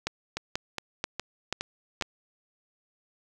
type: two click trains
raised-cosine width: 0.2 ms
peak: -14 / -11 dBFS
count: 5 / 5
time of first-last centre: 0.37-2.023 / 0.07-2.012 s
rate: 2.42 / 2.06 Hz
effects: none